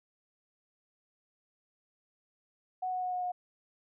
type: tone with pitch steps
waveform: sine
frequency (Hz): 740 / 735.3 / 730.7 / 726 / 721.4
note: F#5 / F#5 / F#5 / F#5 / F#5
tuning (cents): 0 / -11 / -22 / -33 / -44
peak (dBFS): -31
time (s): 2.82-3.32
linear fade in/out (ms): 10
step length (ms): 100
effects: none